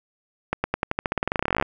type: accelerating click train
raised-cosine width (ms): 0.5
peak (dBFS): -7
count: 25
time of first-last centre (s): 0.53-1.625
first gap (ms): 110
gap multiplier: 0.91
effects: none